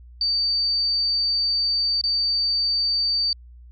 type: tone with dropouts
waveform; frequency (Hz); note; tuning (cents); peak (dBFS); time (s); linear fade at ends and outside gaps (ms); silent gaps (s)
sine; 4607; D8; -34; -19; 0.21-3.33; 2; 2.013-2.038
effects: added 60 Hz sine -42 dBFS peak until 3.71 s